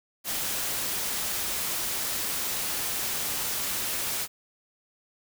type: noise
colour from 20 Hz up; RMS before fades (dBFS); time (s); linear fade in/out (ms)
white; -30; 0.24-4.28; 50
effects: none